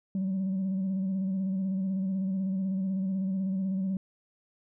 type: tone with vibrato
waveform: sine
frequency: 190.6 Hz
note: G3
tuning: 48 cents flat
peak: -25 dBFS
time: 0.15-3.97 s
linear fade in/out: 2 ms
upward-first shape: square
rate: 16 Hz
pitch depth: 33 cents each way
effects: tanh soft clip ceiling -25 dBFS